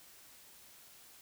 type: silence
effects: white hiss -58 dBFS RMS until 1.21 s